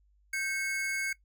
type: tone pair together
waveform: square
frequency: 1568 / 2191 Hz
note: G6 / C#7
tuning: 0 / -21 cents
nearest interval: tritone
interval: 579 cents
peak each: -36 / -33 dBFS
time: 0.33-1.13 s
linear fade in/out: 5 ms
effects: noise-tail reverb RT60 0.1 s tail -18 dB re dry + added 50 Hz sine -63 dBFS peak until 1.24 s